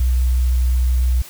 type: tone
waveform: sine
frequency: 62.3 Hz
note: B1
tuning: 16 cents sharp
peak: -13 dBFS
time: 0-1.22 s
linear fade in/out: 5 ms
effects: white hiss -39 dBFS RMS until 1.29 s